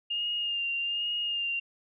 sine tone with vibrato, 2819 Hz, F7, 16 cents sharp, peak -28 dBFS, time 0.1-1.6 s, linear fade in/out 10 ms, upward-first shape sine, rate 1.2 Hz, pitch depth 29 cents each way, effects none

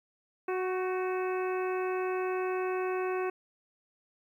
harmonic tone with a mistuned harmonic, 370 Hz, F#4, in tune, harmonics 1 / 2 / 3 / 4 / 5 / 6 / 7, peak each -30 / -38 / -39 / -43 / -47 / -49 / -44 dBFS, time 0.48-3.3 s, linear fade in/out 5 ms, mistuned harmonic 4, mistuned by +39 cents, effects 11-bit

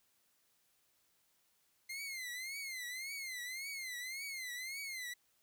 sawtooth tone with vibrato, 2093 Hz, C7, in tune, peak -38 dBFS, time 1.89-5.14 s, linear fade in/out 10 ms, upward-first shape triangle, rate 1.8 Hz, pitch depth 150 cents each way, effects white hiss -75 dBFS RMS until 5.42 s

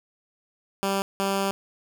10% pulse tone bursts at uneven times, 196 Hz, G3, in tune, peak -15 dBFS, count 2, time 0.83-1.02 / 1.2-1.51 s, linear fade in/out 0 ms, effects none

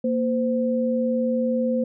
sine tone pair together, 233.1 / 515 Hz, A#3 / C5, 0 / -28 cents, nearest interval octave + major second, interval 1372 cents, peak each -22 / -23 dBFS, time 0.04-1.84 s, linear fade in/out 5 ms, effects none

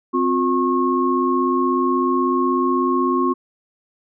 sine tone cluster, 260.2 / 356.5 / 1087 Hz, C4 / F4 / C#6, -9 / +36 / -34 cents, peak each -20 dBFS, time 0.13-3.34 s, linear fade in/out 20 ms, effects none

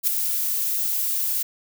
violet noise with ADSR envelope, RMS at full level -18 dBFS, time 0.03-1.43 s, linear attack 44 ms, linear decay 8 ms, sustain -6 dB, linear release 8 ms, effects none

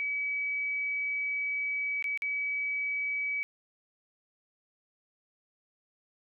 sine tone with dropouts, 2281 Hz, C#7, 49 cents sharp, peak -29 dBFS, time 0-3.43 s, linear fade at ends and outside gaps 0 ms, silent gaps 2.025-2.042 / 2.175-2.221 s, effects none

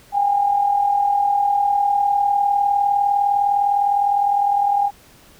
sine tone with amplitude modulation, 810 Hz, G#5, 43 cents flat, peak -12 dBFS, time 0.12-4.91 s, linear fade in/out 50 ms, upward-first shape sine, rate 39.8 Hz, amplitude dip 55%, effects pink hiss -49 dBFS RMS until 5.39 s

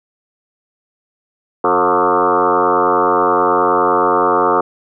sine tone with frequency modulation, 811 Hz, G#5, 41 cents flat, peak -10 dBFS, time 1.64-4.61 s, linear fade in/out 5 ms, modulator 89.5 Hz, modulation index 5.4, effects none

